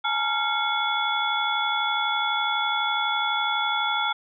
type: tone cluster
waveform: sine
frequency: 846 / 918 / 1384 / 2191 / 3420 Hz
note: G#5 / A#5 / F6 / C#7 / A7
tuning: +32 / -27 / -16 / -21 / -50 cents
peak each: -28 / -32 / -26 / -32 / -28 dBFS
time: 0.04-4.13 s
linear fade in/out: 10 ms
effects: none

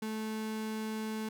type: tone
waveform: 35% pulse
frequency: 218.1 Hz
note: A3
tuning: 15 cents flat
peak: -33 dBFS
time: 0.02-1.29 s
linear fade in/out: 5 ms
effects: none

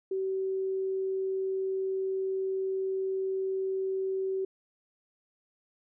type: tone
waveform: sine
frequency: 382.1 Hz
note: G4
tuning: 44 cents flat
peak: -28 dBFS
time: 0.11-4.45 s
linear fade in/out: 5 ms
effects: none

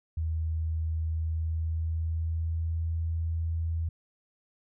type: tone with pitch glide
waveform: sine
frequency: 80.2 to 82.07 Hz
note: E2 to E2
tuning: -47 to -7 cents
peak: -27 dBFS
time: 0.17-3.89 s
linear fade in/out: 5 ms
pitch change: +40 cents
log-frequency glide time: 1.06-2.9 s
effects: none

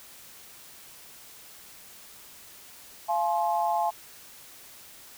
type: tone cluster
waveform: sine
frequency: 689 / 852 / 1059 Hz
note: F5 / G#5 / C6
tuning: -24 / +44 / +21 cents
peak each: -27 / -26 / -33 dBFS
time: 3.08-3.91 s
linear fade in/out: 20 ms
effects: white hiss -49 dBFS RMS until 5.17 s

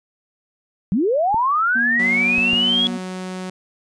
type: linear sweep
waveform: sine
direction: up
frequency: 168.1 to 3364 Hz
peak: -15 dBFS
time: 0.92-2.87 s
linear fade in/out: 0 ms
type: clicks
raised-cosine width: 3 ms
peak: -17 dBFS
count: 3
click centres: 1.344 / 2.383 / 2.533 s
type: tone with pitch glide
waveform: triangle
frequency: 238.3 to 240.1 Hz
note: A#3 to B3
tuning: +38 to -49 cents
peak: -22 dBFS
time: 1.75-2.98 s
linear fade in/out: 10 ms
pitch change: +13 cents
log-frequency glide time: 2.09-2.58 s
type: tone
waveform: sawtooth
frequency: 185 Hz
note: F#3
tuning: in tune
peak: -23 dBFS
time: 1.99-3.5 s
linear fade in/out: 5 ms
effects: resampled to 22050 Hz

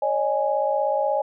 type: chord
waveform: sine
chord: C# suspended second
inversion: none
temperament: equal with one note detuned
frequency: 554.4 / 610.9 / 830.6 Hz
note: C#5 / D#5 / G#5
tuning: 0 / -32 / 0 cents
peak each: -24 dBFS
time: 0.02-1.22 s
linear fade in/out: 5 ms
effects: none

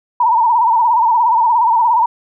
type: tone with vibrato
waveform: sine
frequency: 932.3 Hz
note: A#5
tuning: in tune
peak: -9 dBFS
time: 0.2-2.06 s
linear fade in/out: 5 ms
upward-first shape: sine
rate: 17 Hz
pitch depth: 100 cents each way
effects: none

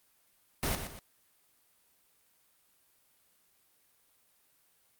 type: noise with echo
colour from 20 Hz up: pink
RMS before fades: -31 dBFS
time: 0.63-0.75 s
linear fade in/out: 0 ms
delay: 120 ms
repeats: 2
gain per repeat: -8 dB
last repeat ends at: 0.99 s
effects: white hiss -69 dBFS RMS until 4.99 s + Opus 32 kbps

